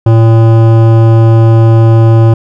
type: tone with hard clipping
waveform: sine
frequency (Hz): 113.3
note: A#2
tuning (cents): -49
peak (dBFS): -4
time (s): 0.06-2.34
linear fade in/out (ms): 5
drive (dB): 15
effects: none

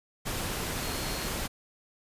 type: tone in noise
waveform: sine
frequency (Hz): 4281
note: C8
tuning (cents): +39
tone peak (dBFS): -43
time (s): 0.82-1.29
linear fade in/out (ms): 20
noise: pink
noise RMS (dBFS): -33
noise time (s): 0.25-1.48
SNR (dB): -13
effects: resampled to 32000 Hz

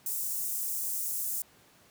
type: high-pass noise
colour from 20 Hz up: white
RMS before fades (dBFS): -33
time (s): 0.06-1.42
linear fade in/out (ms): 2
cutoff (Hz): 7200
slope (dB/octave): 24
effects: pink hiss -60 dBFS RMS until 1.9 s + high-pass 100 Hz 12 dB/octave

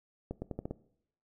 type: accelerating click train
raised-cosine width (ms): 2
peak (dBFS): -23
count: 6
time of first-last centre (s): 0.31-0.71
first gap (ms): 110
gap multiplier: 0.84
effects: noise-tail reverb RT60 0.7 s tail -19 dB re dry

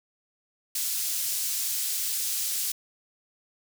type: high-pass noise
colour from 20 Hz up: pink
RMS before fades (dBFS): -29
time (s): 0.75-2.72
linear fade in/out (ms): 5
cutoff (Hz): 5900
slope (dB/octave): 12
effects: none

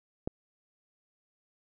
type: click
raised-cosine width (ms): 2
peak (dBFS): -18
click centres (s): 0.275
effects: none

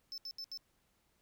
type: tone bursts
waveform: triangle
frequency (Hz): 5274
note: E8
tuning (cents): 0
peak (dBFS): -40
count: 4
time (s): 0.12-0.574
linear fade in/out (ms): 0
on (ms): 58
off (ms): 74
effects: pink hiss -75 dBFS RMS until 1.21 s

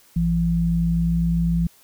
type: tone pair together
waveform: sine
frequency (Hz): 56.35 / 168.6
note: A1 / E3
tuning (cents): +42 / +39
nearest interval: octave + perfect fifth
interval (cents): 1897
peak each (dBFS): -24 / -18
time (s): 0.16-1.67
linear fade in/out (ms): 5
effects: white hiss -54 dBFS RMS until 1.83 s

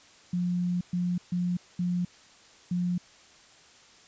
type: tone bursts at uneven times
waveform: sine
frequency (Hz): 177.4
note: F3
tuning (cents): +27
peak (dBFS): -25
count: 5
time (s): 0.33-0.81 / 0.93-1.18 / 1.32-1.57 / 1.79-2.05 / 2.71-2.98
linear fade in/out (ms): 5
effects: white hiss -55 dBFS RMS until 4.07 s + resampled to 16000 Hz

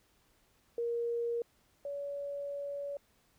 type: tone pair in turn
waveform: sine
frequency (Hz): 470 / 567.6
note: A#4 / C#5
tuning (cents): +14 / +41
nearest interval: minor third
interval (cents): 327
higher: second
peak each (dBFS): -31 / -36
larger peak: first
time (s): 0.78-1.42 / 1.85-2.97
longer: second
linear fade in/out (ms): 2
effects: pink hiss -70 dBFS RMS until 3.38 s

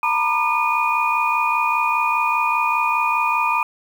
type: tone cluster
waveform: sine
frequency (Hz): 915 / 980 / 1205 / 2459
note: A#5 / B5 / D6 / D#7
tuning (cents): -32 / -14 / +44 / -21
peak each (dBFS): -22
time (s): 0.03-3.63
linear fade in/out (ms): 2
effects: 7-bit

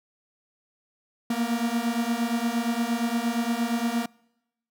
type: beating tone pair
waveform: 45% pulse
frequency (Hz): 229.9 / 238.5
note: A#3 / A#3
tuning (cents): -24 / +40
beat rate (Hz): 8.6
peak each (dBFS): -27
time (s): 1.3-4.06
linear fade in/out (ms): 5
effects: noise-tail reverb RT60 0.9 s tail -26 dB re dry

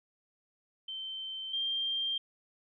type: tone pair in turn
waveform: sine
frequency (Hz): 3104 / 3180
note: G7 / G7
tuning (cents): -18 / +24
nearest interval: unison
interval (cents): 42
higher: second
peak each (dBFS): -37 / -30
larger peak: second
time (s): 0.88-1.53 / 1.53-2.18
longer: neither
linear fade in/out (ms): 5
effects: none

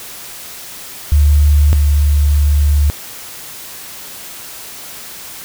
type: tone pair in turn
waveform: sine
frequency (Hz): 73.42 / 72.87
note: D2 / D2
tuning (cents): 0 / -13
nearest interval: unison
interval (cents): 13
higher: first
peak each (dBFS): -6 / -8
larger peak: first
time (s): 1.12-1.73 / 1.73-2.9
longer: second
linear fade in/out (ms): 0
effects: white hiss -31 dBFS RMS until 5.44 s

